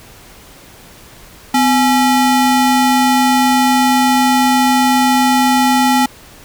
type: ring-modulated tone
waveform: square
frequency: 547 Hz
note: C#5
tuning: 23 cents flat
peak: -7 dBFS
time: 1.54-6.06 s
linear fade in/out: 5 ms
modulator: 293 Hz
effects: pink hiss -40 dBFS RMS until 6.44 s